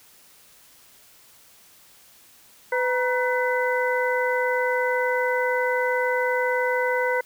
harmonic tone with a mistuned harmonic, 502 Hz, B4, 28 cents sharp, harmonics 1 / 2 / 3 / 4, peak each -23 / -27 / -28 / -28 dBFS, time 2.72-7.21 s, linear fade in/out 5 ms, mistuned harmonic 2, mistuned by -90 cents, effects white hiss -53 dBFS RMS until 7.25 s

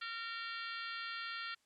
harmonic tone with a mistuned harmonic, 459.7 Hz, A#4, 24 cents flat, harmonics 3 / 4 / 5 / 6 / 7 / 8 / 9 / 10, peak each -44 / -47 / -51 / -50 / -51 / -53 / -51 / -54 dBFS, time 0.01-1.55 s, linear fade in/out 10 ms, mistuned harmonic 8, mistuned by -78 cents, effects white hiss -75 dBFS RMS until 1.65 s + low-pass 8000 Hz 12 dB/octave

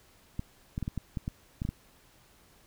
clicks, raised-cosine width 5 ms, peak -20 dBFS, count 10, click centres 0.394 / 0.779 / 0.827 / 0.879 / 0.977 / 1.172 / 1.279 / 1.619 / 1.651 / 1.69 s, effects pink hiss -61 dBFS RMS until 2.66 s

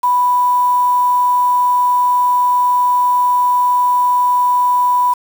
sine tone with quantisation, 987.8 Hz, B5, in tune, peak -10 dBFS, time 0.03-5.14 s, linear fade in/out 10 ms, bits 5, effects none

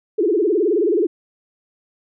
sine tone with vibrato, 378.9 Hz, F#4, 41 cents sharp, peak -14 dBFS, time 0.18-1.07 s, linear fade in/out 10 ms, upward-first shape sine, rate 19 Hz, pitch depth 270 cents each way, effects none

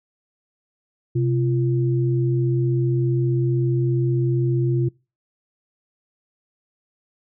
sine tone pair together, 128.9 / 344.1 Hz, C3 / F4, -26 / -26 cents, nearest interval octave + perfect fourth, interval 1700 cents, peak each -18 / -24 dBFS, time 1.15-4.89 s, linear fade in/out 10 ms, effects noise-tail reverb RT60 0.3 s tail -25 dB re dry

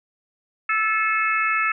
harmonic tone with a mistuned harmonic, 434.1 Hz, A4, 23 cents flat, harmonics 3 / 4 / 5 / 6, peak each -22 / -25 / -25 / -26 dBFS, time 0.69-1.72 s, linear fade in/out 5 ms, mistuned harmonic 3, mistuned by +21 cents, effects none

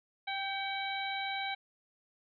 harmonic tone with a mistuned harmonic, 784 Hz, G5, in tune, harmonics 1 / 2 / 3 / 4 / 5, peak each -37 / -42 / -39 / -46 / -41 dBFS, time 0.27-1.55 s, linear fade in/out 10 ms, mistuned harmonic 3, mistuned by -56 cents, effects none

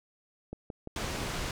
click train, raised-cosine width 2 ms, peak -25 dBFS, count 5, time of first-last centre 0.53-1.217 s, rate 5.82 Hz
pink low-pass noise, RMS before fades -35 dBFS, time 0.96-1.51 s, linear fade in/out 2 ms, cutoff 7100 Hz, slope 12 dB/octave
effects none

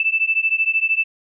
sine beating tone pair, 2637 / 2650 Hz, E7 / E7, 0 / +9 cents, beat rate 13 Hz, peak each -19 dBFS, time 0-1.04 s, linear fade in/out 2 ms, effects none

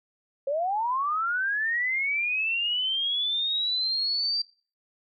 sine linear sweep, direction up, 533 to 4711 Hz, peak -24 dBFS, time 0.47-4.42 s, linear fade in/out 5 ms, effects noise-tail reverb RT60 0.4 s tail -23 dB re dry

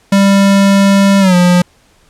square tone with pitch glide, 197.4 to 177.91 Hz, G3 to F3, +12 to +32 cents, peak -6 dBFS, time 0.12-1.62 s, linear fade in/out 5 ms, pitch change -180 cents, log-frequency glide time 1.2-1.35 s, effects pink hiss -50 dBFS RMS until 2.09 s + low-pass 10000 Hz 12 dB/octave

